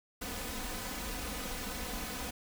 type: noise with comb filter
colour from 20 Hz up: pink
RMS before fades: -39 dBFS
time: 0.21-2.31 s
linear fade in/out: 10 ms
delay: 4 ms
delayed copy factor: +0.7
effects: none